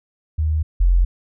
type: tone pair in turn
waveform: sine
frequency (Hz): 77.78 / 43.88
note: D#2 / F1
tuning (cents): 0 / +9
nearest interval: minor seventh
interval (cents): 991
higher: first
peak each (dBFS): -16 / -11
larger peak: second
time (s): 0.38-0.63 / 0.8-1.05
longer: neither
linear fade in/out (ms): 10
effects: none